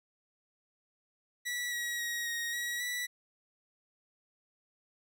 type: tone with pitch steps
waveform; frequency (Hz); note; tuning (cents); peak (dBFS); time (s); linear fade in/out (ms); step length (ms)
sawtooth; 1948 / 1912 / 1894 / 1875 / 1915 / 1958; B6 / A#6 / A#6 / A#6 / A#6 / B6; -24 / +43 / +27 / +10 / +46 / -15; -30; 1.45-3.07; 20; 270
effects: none